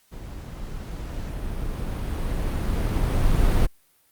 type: noise with level ramp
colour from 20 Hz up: brown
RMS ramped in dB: -37 to -18 dBFS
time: 0.11-3.67 s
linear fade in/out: 20 ms
effects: white hiss -62 dBFS RMS until 4.11 s + Opus 48 kbps